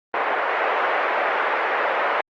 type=band-pass noise; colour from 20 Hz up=pink; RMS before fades=-22 dBFS; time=0.14-2.21 s; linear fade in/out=2 ms; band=500 to 2100 Hz; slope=24 dB/octave; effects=Opus 24 kbps